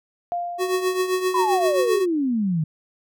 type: tone with exponential decay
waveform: sine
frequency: 698.5 Hz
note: F5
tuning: in tune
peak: -21 dBFS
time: 0.32-1.57 s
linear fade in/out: 0 ms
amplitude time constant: 270 ms
type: tone with tremolo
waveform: square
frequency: 370 Hz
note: F#4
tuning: in tune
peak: -18 dBFS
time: 0.58-2.06 s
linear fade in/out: 50 ms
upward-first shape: triangle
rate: 7.6 Hz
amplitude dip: 70%
type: exponential sweep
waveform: sine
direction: down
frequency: 1040 to 150 Hz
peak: -19 dBFS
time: 1.34-2.64 s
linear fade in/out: 5 ms
effects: none